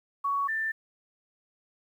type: tone pair in turn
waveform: sine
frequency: 1120 / 1777.9 Hz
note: C#6 / A6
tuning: +18 / +18 cents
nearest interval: minor sixth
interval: 800 cents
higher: second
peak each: -25 / -27 dBFS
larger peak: first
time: 0.24-0.48 / 0.48-0.72 s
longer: neither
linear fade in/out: 10 ms
effects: 10-bit